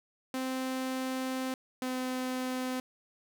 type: tone pair in turn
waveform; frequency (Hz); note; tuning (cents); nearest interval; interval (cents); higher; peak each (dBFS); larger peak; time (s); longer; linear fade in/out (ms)
sawtooth; 260 / 255.8; C4 / C4; -11 / -39; unison; 28; first; -28; neither; 0.34-1.54 / 1.82-2.8; first; 2
effects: none

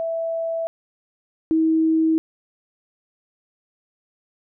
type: tone pair in turn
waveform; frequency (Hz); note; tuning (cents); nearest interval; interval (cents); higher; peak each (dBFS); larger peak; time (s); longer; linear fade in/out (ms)
sine; 659.3 / 320.6; E5 / E4; 0 / -48; octave; 1248; first; -22 / -15; second; 0-0.67 / 1.51-2.18; neither; 0
effects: none

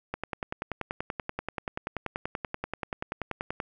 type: click train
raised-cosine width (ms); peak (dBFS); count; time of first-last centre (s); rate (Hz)
0.5; -16; 37; 0.14-3.602; 10.4
effects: none

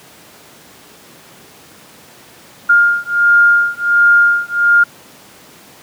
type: beating tone pair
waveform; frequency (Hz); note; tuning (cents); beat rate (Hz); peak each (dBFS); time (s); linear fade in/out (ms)
sine; 1409 / 1410.4; F6 / F6; +15 / +17; 1.4; -11; 2.69-4.84; 10
effects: pink hiss -41 dBFS RMS until 5.82 s + high-pass 150 Hz 12 dB/octave

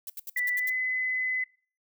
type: noise bursts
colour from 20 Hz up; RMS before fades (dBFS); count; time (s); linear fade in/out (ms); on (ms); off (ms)
violet; -37; 7; 0.07-0.697; 2; 27; 73
type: tone with pitch glide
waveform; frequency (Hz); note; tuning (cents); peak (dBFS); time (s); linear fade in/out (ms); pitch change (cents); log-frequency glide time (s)
sine; 1975.5 to 2021; B6 to B6; 0 to +39; -26; 0.36-1.44; 5; +39; 0.55-0.71
effects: noise-tail reverb RT60 0.4 s tail -21 dB re dry

